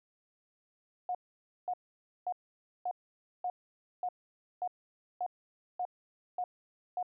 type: tone bursts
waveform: sine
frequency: 723 Hz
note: F#5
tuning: 40 cents flat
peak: -31 dBFS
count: 11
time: 1.09-7.028 s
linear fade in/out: 2 ms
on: 58 ms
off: 530 ms
effects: none